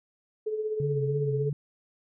sine tone with tremolo, 431 Hz, A4, 36 cents flat, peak -25 dBFS, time 0.46-1.5 s, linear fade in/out 10 ms, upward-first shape triangle, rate 16 Hz, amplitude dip 60%
sine tone with vibrato, 139.6 Hz, C#3, 13 cents sharp, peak -27 dBFS, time 0.8-1.53 s, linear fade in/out 2 ms, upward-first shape sine, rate 3.2 Hz, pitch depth 60 cents each way
effects none

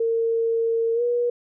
sine tone with pitch glide, 457.2 to 481.6 Hz, A#4 to B4, -34 to -44 cents, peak -19 dBFS, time 0-1.3 s, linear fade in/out 5 ms, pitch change +90 cents, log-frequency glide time 0.94-1.02 s, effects none

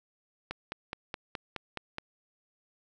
click train, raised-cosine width 0.3 ms, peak -19 dBFS, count 8, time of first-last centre 0.51-1.984 s, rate 4.75 Hz, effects none

